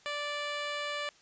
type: tone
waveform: 10% pulse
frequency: 585 Hz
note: D5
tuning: 7 cents flat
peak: -25 dBFS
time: 0.06-1.09 s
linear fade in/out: 0 ms
effects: white hiss -61 dBFS RMS until 1.21 s + resampled to 16000 Hz